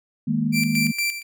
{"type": "chord", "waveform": "sine", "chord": "D# suspended fourth", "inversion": "none", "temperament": "equal with one note detuned", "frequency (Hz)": [157.28, 207.7, 233.1], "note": ["D#3", "G#3", "A#3"], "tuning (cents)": [19, 0, 0], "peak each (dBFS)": [-25, -25, -22], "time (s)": [0.27, 0.92], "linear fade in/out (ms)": 10}
{"type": "tone with tremolo", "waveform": "sawtooth", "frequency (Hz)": 2349, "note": "D7", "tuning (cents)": 0, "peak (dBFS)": -17, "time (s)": [0.52, 1.23], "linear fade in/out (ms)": 50, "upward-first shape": "square", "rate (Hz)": 4.3, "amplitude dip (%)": 65}
{"effects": []}